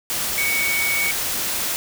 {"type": "tone in noise", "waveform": "sine", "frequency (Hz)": 2239, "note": "C#7", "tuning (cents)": 17, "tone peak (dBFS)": -20, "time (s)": [0.38, 1.11], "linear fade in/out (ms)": 0, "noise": "white", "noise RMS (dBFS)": -24, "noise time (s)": [0.1, 1.76], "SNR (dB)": 1, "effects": []}